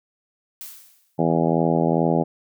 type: noise with exponential decay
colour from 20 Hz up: blue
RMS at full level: -34 dBFS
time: 0.61-1.21 s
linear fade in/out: 0 ms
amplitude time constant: 130 ms
type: harmonic tone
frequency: 82.41 Hz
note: E2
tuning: in tune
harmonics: 2 / 3 / 4 / 5 / 6 / 7 / 8 / 9 / 10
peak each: -22 / -24 / -25 / -26 / -27 / -27 / -28 / -29 / -29 dBFS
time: 1.18-2.24 s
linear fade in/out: 20 ms
effects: none